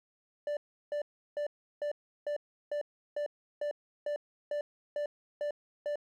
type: tone bursts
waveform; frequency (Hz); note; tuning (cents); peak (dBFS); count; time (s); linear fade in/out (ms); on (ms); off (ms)
triangle; 587.3; D5; 0; -29; 13; 0.47-5.957; 2; 99; 350
effects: none